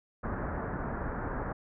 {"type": "low-pass noise", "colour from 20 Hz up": "pink", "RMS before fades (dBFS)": -35, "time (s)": [0.23, 1.53], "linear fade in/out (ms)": 10, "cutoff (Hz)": 1700, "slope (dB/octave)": 48, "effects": []}